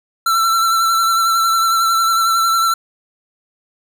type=tone with vibrato; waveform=square; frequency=1344 Hz; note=E6; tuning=33 cents sharp; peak=-13 dBFS; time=0.26-2.74 s; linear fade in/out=5 ms; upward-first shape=sine; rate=11 Hz; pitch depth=27 cents each way; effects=none